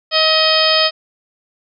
harmonic tone with a mistuned harmonic, 630 Hz, D#5, 21 cents sharp, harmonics 1 / 2 / 3 / 4 / 5 / 6 / 7 / 8, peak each -17 / -20 / -22 / -22 / -18 / -22 / -19 / -17 dBFS, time 0.11-0.91 s, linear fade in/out 50 ms, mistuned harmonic 2, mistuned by +16 cents, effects none

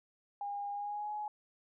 sine tone with pitch glide, 811 to 841.1 Hz, G#5 to G#5, -41 to +22 cents, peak -36 dBFS, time 0.41-1.28 s, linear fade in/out 2 ms, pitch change +63 cents, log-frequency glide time 0.72-1.11 s, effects none

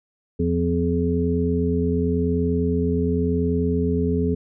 harmonic tone with a mistuned harmonic, 84.9 Hz, F2, 48 cents flat, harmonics 1 / 2 / 3 / 5, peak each -24 / -24 / -24 / -24 dBFS, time 0.39-4.35 s, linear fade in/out 10 ms, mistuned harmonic 2, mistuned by +40 cents, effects none

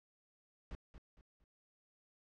brown noise with echo, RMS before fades -45 dBFS, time 0.71-0.75 s, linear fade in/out 0 ms, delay 230 ms, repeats 3, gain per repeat -9 dB, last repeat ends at 1.44 s, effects low-pass 5000 Hz 12 dB/octave

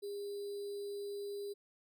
sine tone with sample-and-hold, 404.7 Hz, G#4, 45 cents flat, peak -39 dBFS, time 0.02-1.54 s, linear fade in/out 20 ms, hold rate 4410 Hz, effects none

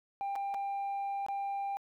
sine tone with dropouts, 795 Hz, G5, 24 cents sharp, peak -30 dBFS, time 0.21-1.77 s, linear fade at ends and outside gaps 0 ms, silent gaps 0.355-0.36 / 0.541-0.545 / 1.264-1.285 s, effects tanh soft clip ceiling -32 dBFS + 12-bit

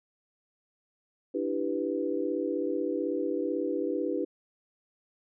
sine chord, E minor seventh, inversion third, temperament equal, 293.7 / 329.6 / 392 / 493.9 Hz, D4 / E4 / G4 / B4, 0 / 0 / 0 / 0 cents, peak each -33 dBFS, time 1.34-4.25 s, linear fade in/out 10 ms, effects none

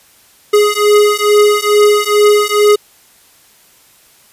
square beating tone pair, 415.3 / 417.6 Hz, G#4 / G#4, 0 / +10 cents, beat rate 2.3 Hz, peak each -11 dBFS, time 0.53-2.76 s, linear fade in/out 10 ms, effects white hiss -47 dBFS RMS until 4.32 s + resampled to 32000 Hz

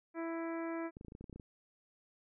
harmonic tone, 330.8 Hz, E4, 6 cents sharp, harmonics 1 / 2 / 3 / 4 / 5 / 6 / 7, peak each -38 / -44 / -48 / -50 / -52 / -54 / -55 dBFS, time 0.14-0.91 s, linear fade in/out 50 ms
clicks, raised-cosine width 3 ms, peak -36 dBFS, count 12, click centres 0.969 / 1.011 / 1.048 / 1.083 / 1.121 / 1.151 / 1.21 / 1.242 / 1.297 / 1.328 / 1.36 / 1.398 s
effects none

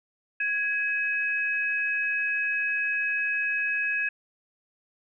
sine tone pair together, 1661.2 / 2549 Hz, G#6 / D#7, 0 / +41 cents, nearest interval perfect fifth, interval 741 cents, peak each -27 dBFS, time 0.4-4.09 s, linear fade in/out 5 ms, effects none

